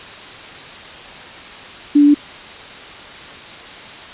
sine tone with pitch steps, 291.3 / 289.3 / 292.4 Hz, D4 / D4 / D4, -14 / -26 / -7 cents, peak -6 dBFS, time 1.95-2.145 s, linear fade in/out 10 ms, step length 65 ms, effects white hiss -34 dBFS RMS until 4.13 s + resampled to 8000 Hz

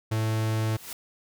45% pulse tone, 110 Hz, A2, in tune, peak -24 dBFS, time 0.11-0.77 s, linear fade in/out 10 ms
white noise with exponential growth, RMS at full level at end -35 dBFS, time 0.56-0.93 s, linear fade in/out 2 ms, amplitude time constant 80 ms
effects none

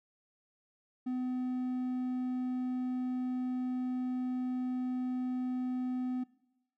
triangle tone, 252.8 Hz, B3, 41 cents sharp, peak -30 dBFS, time 1.06-6.24 s, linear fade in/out 10 ms, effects noise-tail reverb RT60 0.9 s tail -20 dB re dry

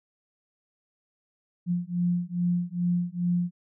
sine beating tone pair, 174.61 / 177.01 Hz, F3 / F3, 0 / +24 cents, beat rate 2.4 Hz, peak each -27 dBFS, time 1.66-3.51 s, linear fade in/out 50 ms, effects none

